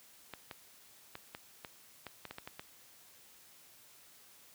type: clicks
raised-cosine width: 0.3 ms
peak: -27 dBFS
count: 11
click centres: 0.337 / 0.512 / 1.154 / 1.349 / 1.648 / 2.067 / 2.253 / 2.31 / 2.384 / 2.475 / 2.595 s
effects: white hiss -60 dBFS RMS until 4.54 s + high-pass 60 Hz 12 dB/octave